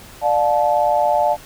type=tone cluster; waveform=sine; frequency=594 / 712 / 868 Hz; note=D5 / F5 / A5; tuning=+20 / +33 / -24 cents; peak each=-18 dBFS; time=0.21-1.37 s; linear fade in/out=50 ms; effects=pink hiss -41 dBFS RMS until 1.45 s